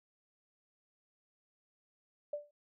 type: tone with exponential decay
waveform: sine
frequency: 587.3 Hz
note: D5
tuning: in tune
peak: -32 dBFS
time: 2.33-2.51 s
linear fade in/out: 5 ms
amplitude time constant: 39 ms
effects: none